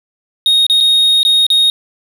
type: tone with dropouts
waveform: triangle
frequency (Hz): 3729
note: A#7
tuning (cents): 0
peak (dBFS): -6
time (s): 0.46-1.7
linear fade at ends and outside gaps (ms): 1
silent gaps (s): 0.666-0.698 / 0.804-0.808 / 1.231-1.25 / 1.466-1.502
effects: none